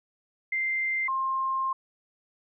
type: tone pair in turn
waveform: sine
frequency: 2089 / 1060.6 Hz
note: C7 / C6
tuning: -3 / +23 cents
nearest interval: octave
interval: 1174 cents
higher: first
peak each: -25 dBFS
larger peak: neither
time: 0.52-1.08 / 1.08-1.73 s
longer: second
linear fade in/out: 5 ms
effects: none